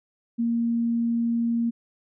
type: tone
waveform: sine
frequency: 233.1 Hz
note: A#3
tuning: in tune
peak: -21 dBFS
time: 0.38-1.71 s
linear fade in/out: 20 ms
effects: none